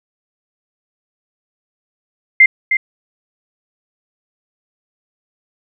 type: tone with echo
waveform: sine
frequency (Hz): 2093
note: C7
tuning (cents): 0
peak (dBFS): -3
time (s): 2.4-2.46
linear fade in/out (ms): 5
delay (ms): 310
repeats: 1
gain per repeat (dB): -8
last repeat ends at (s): 2.77
effects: none